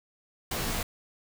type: noise with comb filter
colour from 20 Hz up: pink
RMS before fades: -31 dBFS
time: 0.51-0.83 s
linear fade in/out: 5 ms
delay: 19 ms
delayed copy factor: -0.95
effects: none